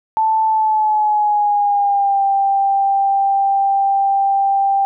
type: tone with pitch glide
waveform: sine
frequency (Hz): 880 to 788.5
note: A5 to G5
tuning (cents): 0 to +10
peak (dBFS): -12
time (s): 0.17-4.85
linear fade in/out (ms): 0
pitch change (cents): -190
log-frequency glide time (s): 0.45-2.23
effects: none